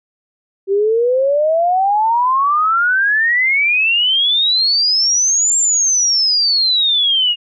sine exponential two-way sweep, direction up then down, 383.6 to 7459 to 2826 Hz, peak -11 dBFS, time 0.67-7.36 s, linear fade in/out 50 ms, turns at 5.57 s, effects none

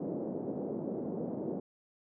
pink band-pass noise, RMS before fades -37 dBFS, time 0-1.6 s, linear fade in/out 5 ms, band 180 to 550 Hz, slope 24 dB/octave, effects none

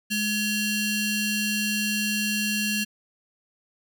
sawtooth ring-modulated tone, 1480 Hz, F#6, in tune, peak -17 dBFS, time 0.1-2.85 s, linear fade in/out 20 ms, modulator 1270 Hz, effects none

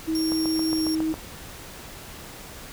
sine tone with pitch glide, 320 to 317.1 Hz, D#4 to D#4, +49 to +33 cents, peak -22 dBFS, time 0.07-1.14 s, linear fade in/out 20 ms, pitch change -16 cents, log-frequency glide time 0.67-0.83 s
30% pulse tone, 5540 Hz, F8, 15 cents flat, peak -25 dBFS, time 0.15-0.95 s, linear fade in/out 2 ms
click train, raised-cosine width 1 ms, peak -18 dBFS, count 7, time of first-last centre 0.32-1.141 s, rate 7.31 Hz
effects pink hiss -41 dBFS RMS until 2.72 s

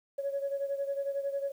sine beating tone pair, 554.4 / 565.4 Hz, C#5 / C#5, 0 / +34 cents, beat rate 11 Hz, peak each -31 / -36 dBFS, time 0.18-1.52 s, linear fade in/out 10 ms, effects tanh soft clip ceiling -24 dBFS + 10-bit

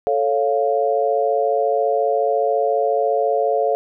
sine chord, A augmented, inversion none, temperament equal, 440 / 554.4 / 698.5 Hz, A4 / C#5 / E#5, 0 / 0 / 0 cents, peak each -20 dBFS, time 0.07-3.75 s, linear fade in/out 0 ms, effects none

